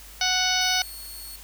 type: harmonic tone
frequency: 740 Hz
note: F#5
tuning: in tune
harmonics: 1 / 2 / 3 / 4 / 5 / 6 / 7 / 8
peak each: -29 / -29 / -29 / -29 / -29 / -29 / -29 / -29 dBFS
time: 0.21-0.82 s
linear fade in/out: 2 ms
type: tone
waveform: 5% pulse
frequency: 4383 Hz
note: C#8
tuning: 20 cents flat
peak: -31 dBFS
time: 0.61-1.36 s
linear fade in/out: 2 ms
effects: added 50 Hz sine -46 dBFS peak until 1.43 s + white hiss -46 dBFS RMS until 1.43 s